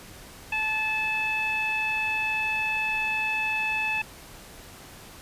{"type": "tone with low-pass filter", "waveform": "sawtooth", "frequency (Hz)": 869, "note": "A5", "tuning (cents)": -22, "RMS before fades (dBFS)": -27, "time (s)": [0.52, 4.02], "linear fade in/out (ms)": 5, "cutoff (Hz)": 2600, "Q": 7.8, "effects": ["pink hiss -46 dBFS RMS until 5.21 s", "resampled to 32000 Hz"]}